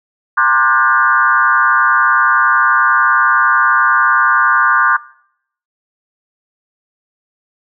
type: tone with frequency modulation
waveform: sine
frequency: 1318.5 Hz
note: E6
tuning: in tune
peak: -8 dBFS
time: 0.37-4.97 s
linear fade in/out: 10 ms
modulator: 131 Hz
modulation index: 2.3
effects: noise-tail reverb RT60 0.7 s tail -22 dB re dry